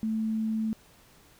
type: tone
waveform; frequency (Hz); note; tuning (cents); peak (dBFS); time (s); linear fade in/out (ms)
sine; 220.1; A3; +1; -26; 0.03-0.73; 0
effects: pink hiss -58 dBFS RMS until 1.39 s